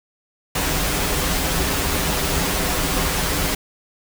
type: noise with comb filter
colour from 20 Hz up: pink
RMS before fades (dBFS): -21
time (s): 0.55-3.55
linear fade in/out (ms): 5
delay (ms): 8.8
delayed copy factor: -0.65
effects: none